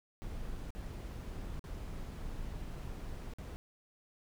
brown noise with dropouts, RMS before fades -42 dBFS, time 0.22-3.56 s, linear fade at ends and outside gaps 0 ms, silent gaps 0.705-0.75 / 1.594-1.641 / 3.336-3.385 s, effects none

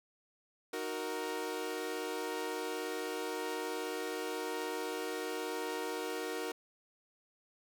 sawtooth chord, D# minor, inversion none, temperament equal, 311.1 / 370 / 466.2 Hz, D#4 / F#4 / A#4, 0 / 0 / 0 cents, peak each -39 / -37 / -35 dBFS, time 0.73-6.52 s, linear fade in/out 5 ms, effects none

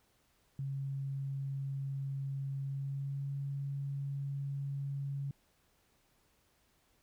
sine tone with pitch glide, 137.1 to 139.34 Hz, C#3 to C#3, -19 to +9 cents, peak -35 dBFS, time 0.59-5.31 s, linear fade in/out 2 ms, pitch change +28 cents, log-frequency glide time 2.61-3.32 s, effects pink hiss -72 dBFS RMS until 7.02 s

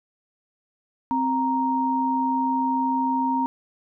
sine tone pair together, 261.6 / 933.4 Hz, C4 / A#5, 0 / +2 cents, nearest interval octave + minor seventh, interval 2202 cents, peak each -24 / -22 dBFS, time 1.11-3.46 s, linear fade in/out 0 ms, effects none

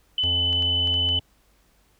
sine tone, 3010 Hz, F#7, 29 cents sharp, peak -20 dBFS, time 0.18-1.19 s, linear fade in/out 2 ms
harmonic tone, 87.31 Hz, F2, in tune, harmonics 1 / 3 / 5 / 7 / 9 / 10, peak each -28 / -38 / -42 / -45 / -47 / -48 dBFS, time 0.23-1.2 s, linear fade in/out 10 ms
clicks, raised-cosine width 0.2 ms, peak -24 dBFS, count 6, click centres 0.237 / 0.529 / 0.624 / 0.874 / 0.941 / 1.089 s
effects added 50 Hz sine -63 dBFS peak until 1.99 s + pink hiss -63 dBFS RMS until 1.99 s

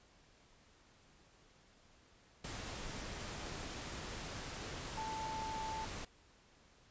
sine tone in noise, 880 Hz, A5, in tune, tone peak -40 dBFS, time 4.97-5.85 s, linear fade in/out 5 ms, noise pink, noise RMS -45 dBFS, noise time 2.44-6.05 s, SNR +2 dB, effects pink hiss -66 dBFS RMS until 6.9 s + resampled to 16000 Hz

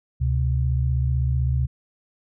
sine tone pair together, 71.4 / 127.22 Hz, D2 / C3, -48 / -48 cents, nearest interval minor seventh, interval 1000 cents, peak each -21 / -22 dBFS, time 0.2-1.67 s, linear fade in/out 20 ms, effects none

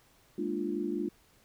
sine chord, Bb dominant seventh, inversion third, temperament equal with one note detuned, 207.7 / 233.1 / 297.6 / 349.2 Hz, Ab3 / Bb3 / D4 / F4, 0 / 0 / +23 / 0 cents, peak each -37 / -39 / -35 / -34 dBFS, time 0.38-1.09 s, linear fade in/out 5 ms, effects pink hiss -64 dBFS RMS until 1.44 s

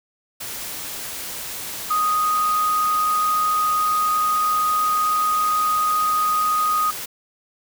sine tone in noise, 1245 Hz, D#6, 1 cent sharp, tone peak -17 dBFS, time 1.9-6.91 s, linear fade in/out 10 ms, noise white, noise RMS -31 dBFS, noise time 0.4-7.06 s, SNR +11 dB, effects none

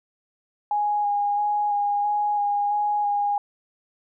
sine tone with vibrato, 824 Hz, G#5, 14 cents flat, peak -20 dBFS, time 0.71-3.38 s, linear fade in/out 2 ms, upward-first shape square, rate 1.5 Hz, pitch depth 13 cents each way, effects none

